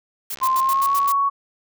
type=noise bursts; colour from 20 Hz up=blue; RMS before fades=-28 dBFS; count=7; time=0.3-1.122 s; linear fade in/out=5 ms; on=48 ms; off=81 ms
type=click train; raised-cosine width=0.2 ms; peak=-21 dBFS; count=54; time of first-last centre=0.33-1.088 s; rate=69.9 Hz
type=tone with pitch glide; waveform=sine; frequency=1046.5 to 1115.2 Hz; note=C6 to C#6; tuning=0 to +10 cents; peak=-16 dBFS; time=0.41-1.3 s; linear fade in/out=20 ms; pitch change=+110 cents; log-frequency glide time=0.57-0.93 s
effects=none

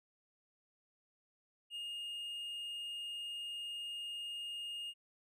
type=tone; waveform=triangle; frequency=2841 Hz; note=F7; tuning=29 cents sharp; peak=-39 dBFS; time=1.7-4.94 s; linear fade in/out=50 ms; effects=resampled to 32000 Hz

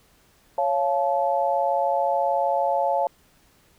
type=chord; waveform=sine; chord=Db augmented; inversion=none; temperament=just; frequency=554.4 / 693 / 866.2 Hz; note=Db5 / F5 / A5; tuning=0 / -14 / -27 cents; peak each=-24 dBFS; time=0.58-3.07 s; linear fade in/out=2 ms; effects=pink hiss -59 dBFS RMS until 3.78 s

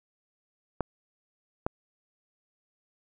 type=clicks; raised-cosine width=1 ms; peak=-13 dBFS; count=2; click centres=0.807 / 1.665 s; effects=none

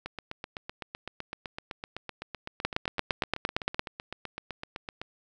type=two click trains; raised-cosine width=0.3 ms; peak=-20 / -9 dBFS; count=40 / 11; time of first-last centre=0.06-5.016 / 2.65-3.794 s; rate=7.87 / 8.74 Hz; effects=none

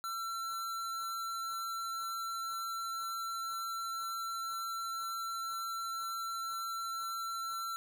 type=tone; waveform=square; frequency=1349 Hz; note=E6; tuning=40 cents sharp; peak=-37 dBFS; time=0.04-7.76 s; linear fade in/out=0 ms; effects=none

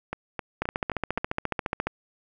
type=two click trains; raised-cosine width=0.5 ms; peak=-11 / -15 dBFS; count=19 / 5; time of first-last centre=0.62-1.87 / 0.13-1.18 s; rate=14.4 / 3.81 Hz; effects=none

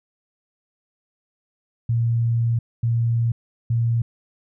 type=tone bursts at uneven times; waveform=sine; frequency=116.54 Hz; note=A#2; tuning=in tune; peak=-17 dBFS; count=3; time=1.89-2.59 / 2.83-3.32 / 3.7-4.02 s; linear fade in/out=5 ms; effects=none

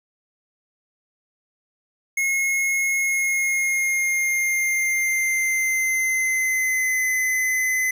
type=tone with pitch glide; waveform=square; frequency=2166 to 2033 Hz; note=C#7 to B6; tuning=-41 to +50 cents; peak=-20 dBFS; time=2.17-7.91 s; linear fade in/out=5 ms; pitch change=-109 cents; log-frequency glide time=2.99-7.08 s; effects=9-bit

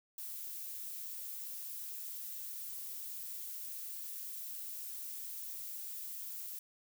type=noise; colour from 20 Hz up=violet; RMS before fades=-44 dBFS; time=0.18-6.59 s; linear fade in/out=2 ms; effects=none

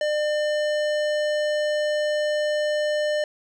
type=tone with hard clipping; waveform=sine; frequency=600 Hz; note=D5; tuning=37 cents sharp; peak=-23 dBFS; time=0.01-3.24 s; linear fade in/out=2 ms; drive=16 dB; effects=none

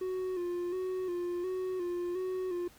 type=tone with vibrato; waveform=triangle; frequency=361.4 Hz; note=F#4; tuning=41 cents flat; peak=-30 dBFS; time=0.01-2.68 s; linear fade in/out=5 ms; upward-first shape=square; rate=1.4 Hz; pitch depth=46 cents each way; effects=pink hiss -59 dBFS RMS until 2.78 s

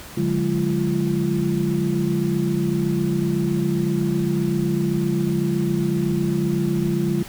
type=tone cluster; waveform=sine; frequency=145.3 / 179.4 / 207.2 / 343.6 Hz; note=D3 / F3 / G#3 / F4; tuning=-18 / +47 / -4 / -28 cents; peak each=-24 dBFS; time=0.17-7.23 s; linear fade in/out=5 ms; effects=pink hiss -39 dBFS RMS until 7.28 s

